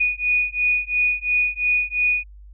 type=beating tone pair; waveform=sine; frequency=2466 / 2468.9 Hz; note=D#7 / D#7; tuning=-16 / -14 cents; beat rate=2.9 Hz; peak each=-21 dBFS; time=0-2.24 s; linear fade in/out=10 ms; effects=added 50 Hz sine -40 dBFS peak until 2.53 s